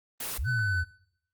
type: noise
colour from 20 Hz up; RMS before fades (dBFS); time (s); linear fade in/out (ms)
white; -34; 0.2-0.38; 5
type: exponential two-way sweep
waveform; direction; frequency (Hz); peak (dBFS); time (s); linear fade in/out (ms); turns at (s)
sine; up then down; 47 to 130 to 81.6; -28; 0.38-0.84; 10; 0.48
type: tone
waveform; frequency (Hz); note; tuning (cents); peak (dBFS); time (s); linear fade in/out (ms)
triangle; 1506; F#6; +30; -26; 0.44-0.85; 50
effects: noise-tail reverb RT60 0.7 s tail -20 dB re dry + Opus 24 kbps